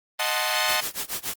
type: chord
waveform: 10% pulse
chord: D# diminished seventh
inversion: none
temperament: equal with one note detuned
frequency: 622.3 / 740 / 875.4 / 1046.5 Hz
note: D#5 / F#5 / A5 / C6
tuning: 0 / 0 / -9 / 0 cents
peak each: -19 dBFS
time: 0.19-0.81 s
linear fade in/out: 10 ms
type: noise with tremolo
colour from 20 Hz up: white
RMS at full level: -28 dBFS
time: 0.68-1.34 s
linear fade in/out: 5 ms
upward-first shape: sine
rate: 7 Hz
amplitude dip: 95%
effects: Opus 32 kbps